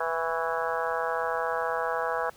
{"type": "harmonic tone with a mistuned harmonic", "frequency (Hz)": 164.81, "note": "E3", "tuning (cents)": 0, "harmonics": [3, 4, 5, 6, 7, 8, 9, 10], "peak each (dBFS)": [-32, -33, -34, -35, -35, -36, -37, -37], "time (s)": [0, 2.3], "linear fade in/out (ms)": 5, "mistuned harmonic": 7, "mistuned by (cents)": -49, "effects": ["pink hiss -55 dBFS RMS until 2.36 s"]}